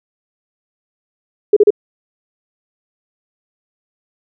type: tone bursts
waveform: sine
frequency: 415.3 Hz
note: G#4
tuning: in tune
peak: -4 dBFS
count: 3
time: 1.53-1.705 s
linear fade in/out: 5 ms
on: 35 ms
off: 35 ms
effects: none